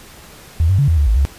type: tone with pitch steps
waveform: sine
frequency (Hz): 81.1 / 95.4 / 141 / 81.9 / 72.1 / 54.4 / 68.8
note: E2 / G2 / C#3 / E2 / D2 / A1 / C#2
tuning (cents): -28 / -47 / +30 / -11 / -31 / -19 / -12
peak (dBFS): -10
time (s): 0.6-1.251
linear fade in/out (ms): 0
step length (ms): 93
effects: pink hiss -40 dBFS RMS until 1.38 s + resampled to 32000 Hz